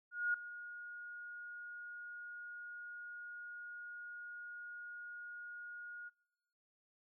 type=tone with ADSR envelope; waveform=sine; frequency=1437 Hz; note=F6; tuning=49 cents sharp; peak=-30 dBFS; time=0.11-6.1 s; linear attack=230 ms; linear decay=4 ms; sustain=-16 dB; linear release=24 ms; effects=noise-tail reverb RT60 1.0 s tail -26 dB re dry